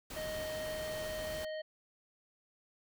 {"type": "noise", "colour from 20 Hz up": "pink", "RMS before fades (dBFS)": -45, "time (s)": [0.1, 1.45], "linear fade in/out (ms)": 5}
{"type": "harmonic tone", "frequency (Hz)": 622.3, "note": "D#5", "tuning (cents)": 0, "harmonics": [1, 3, 5, 7], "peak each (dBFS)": [-38, -48, -52, -55], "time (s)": [0.16, 1.62], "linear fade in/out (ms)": 10}
{"effects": []}